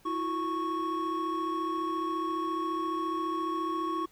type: tone cluster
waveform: triangle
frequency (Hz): 326.5 / 361 / 1105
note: E4 / F#4 / C#6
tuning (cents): -17 / -43 / -6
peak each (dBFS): -31 / -35 / -29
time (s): 0.05-4.06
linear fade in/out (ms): 10
effects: tanh soft clip ceiling -21 dBFS + pink hiss -62 dBFS RMS until 4.11 s